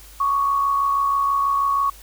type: tone pair together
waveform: sine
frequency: 1113 / 1179.2 Hz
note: C#6 / D6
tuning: +7 / +7 cents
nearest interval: minor second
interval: 100 cents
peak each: -17 / -29 dBFS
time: 0.2-1.9 s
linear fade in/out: 5 ms
effects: added 50 Hz sine -44 dBFS peak until 2.02 s + white hiss -46 dBFS RMS until 2.02 s